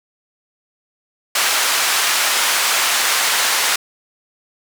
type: band-pass noise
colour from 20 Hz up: pink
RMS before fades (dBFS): -17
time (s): 1.35-3.76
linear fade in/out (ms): 5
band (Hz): 1100 to 12000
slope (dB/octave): 12
effects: none